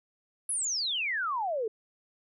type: exponential sweep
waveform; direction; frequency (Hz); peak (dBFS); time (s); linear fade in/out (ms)
sine; down; 11175 to 418.1; -28; 0.49-1.68; 5
effects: none